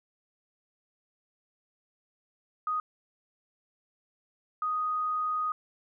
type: tone bursts at uneven times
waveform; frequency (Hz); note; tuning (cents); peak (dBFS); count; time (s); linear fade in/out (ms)
sine; 1245; D#6; +1; -27; 2; 2.67-2.8 / 4.62-5.52; 2
effects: none